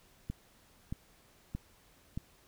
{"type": "click train", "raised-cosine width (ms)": 5, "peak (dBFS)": -24, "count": 4, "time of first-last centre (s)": [0.3, 2.175], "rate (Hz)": 1.6, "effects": ["pink hiss -64 dBFS RMS until 2.47 s"]}